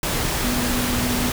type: tone in noise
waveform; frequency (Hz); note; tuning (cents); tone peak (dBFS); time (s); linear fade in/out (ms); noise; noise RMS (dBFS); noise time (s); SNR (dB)
sine; 245.3; B3; -12; -24; 0.44-1.3; 2; pink; -23; 0.03-1.32; -4
effects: none